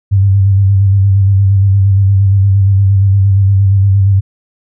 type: tone with vibrato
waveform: sine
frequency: 98 Hz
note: G2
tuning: in tune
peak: -5 dBFS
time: 0.11-4.21 s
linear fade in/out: 20 ms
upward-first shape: square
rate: 8.6 Hz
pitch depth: 33 cents each way
effects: none